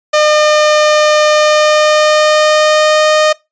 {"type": "tone with pitch glide", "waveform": "sawtooth", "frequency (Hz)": [606, 614.8], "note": ["D#5", "D#5"], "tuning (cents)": [-46, -21], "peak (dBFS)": -3, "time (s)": [0.13, 3.33], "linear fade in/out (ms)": 10, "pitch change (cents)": 25, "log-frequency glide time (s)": [1.26, 3.08], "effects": ["noise-tail reverb RT60 0.2 s tail -21 dB re dry", "resampled to 16000 Hz"]}